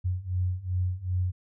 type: beating tone pair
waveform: sine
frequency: 89.7 / 92.3 Hz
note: F2 / F#2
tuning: +47 / -4 cents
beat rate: 2.6 Hz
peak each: -30 / -28 dBFS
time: 0.04-1.32 s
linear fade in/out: 20 ms
effects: none